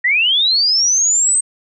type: linear sweep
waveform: sine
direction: up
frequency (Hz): 1863 to 8372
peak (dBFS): -11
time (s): 0.04-1.41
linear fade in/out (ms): 10
effects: none